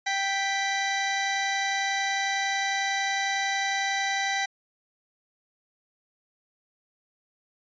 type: tone pair together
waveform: sawtooth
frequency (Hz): 784 / 1975.5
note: G5 / B6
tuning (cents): 0 / 0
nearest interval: octave + major third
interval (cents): 1600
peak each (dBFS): -24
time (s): 0.06-4.46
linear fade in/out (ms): 10
effects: resampled to 16000 Hz